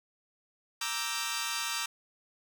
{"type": "chord", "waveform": "10% pulse", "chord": "E half-diminished seventh", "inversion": "second", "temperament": "equal", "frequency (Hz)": [932.3, 1174.7, 1318.5, 1568], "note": ["Bb5", "D6", "E6", "G6"], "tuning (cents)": [0, 0, 0, 0], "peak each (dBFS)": -29, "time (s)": [0.81, 1.86], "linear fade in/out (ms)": 5, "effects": []}